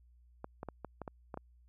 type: clicks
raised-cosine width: 1 ms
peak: -27 dBFS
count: 8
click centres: 0.444 / 0.631 / 0.687 / 0.847 / 1.017 / 1.078 / 1.342 / 1.374 s
effects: added 60 Hz sine -60 dBFS peak until 1.68 s